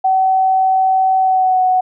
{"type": "tone with pitch glide", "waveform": "sine", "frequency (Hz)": [759, 741.2], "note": ["F#5", "F#5"], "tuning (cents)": [44, 3], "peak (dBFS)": -10, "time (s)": [0.04, 1.81], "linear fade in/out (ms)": 10, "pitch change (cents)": -41, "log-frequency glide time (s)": [1.19, 1.62], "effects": []}